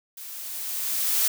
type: noise with level ramp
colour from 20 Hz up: blue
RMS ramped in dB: -40 to -21 dBFS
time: 0.17-1.28 s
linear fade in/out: 5 ms
effects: none